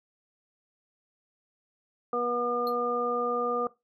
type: harmonic tone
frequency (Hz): 241.8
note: B3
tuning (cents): -36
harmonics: 1 / 2 / 3 / 5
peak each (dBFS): -37 / -29 / -35 / -30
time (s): 2.13-3.67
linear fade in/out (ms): 2
type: tone with exponential decay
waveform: square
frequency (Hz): 4221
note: C8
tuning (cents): +14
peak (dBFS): -35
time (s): 2.67-2.76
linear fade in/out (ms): 1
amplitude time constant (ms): 18
effects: noise-tail reverb RT60 0.2 s tail -18 dB re dry